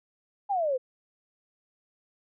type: exponential sweep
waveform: sine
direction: down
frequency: 837 to 494.7 Hz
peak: -24 dBFS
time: 0.49-0.78 s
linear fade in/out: 20 ms
effects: none